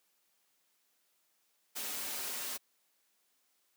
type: noise with comb filter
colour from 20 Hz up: white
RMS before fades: -39 dBFS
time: 1.75-2.58 s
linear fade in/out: 20 ms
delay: 6 ms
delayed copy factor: -0.65
effects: white hiss -75 dBFS RMS until 3.76 s + high-pass 200 Hz 12 dB/octave